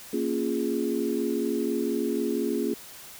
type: chord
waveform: sine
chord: Bb minor seventh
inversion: none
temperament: equal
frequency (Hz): 233.1 / 277.2 / 349.2 / 415.3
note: Bb3 / Db4 / F4 / Ab4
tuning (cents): 0 / 0 / 0 / 0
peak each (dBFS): -30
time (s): 0.13-2.74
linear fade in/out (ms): 5
effects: white hiss -45 dBFS RMS until 3.19 s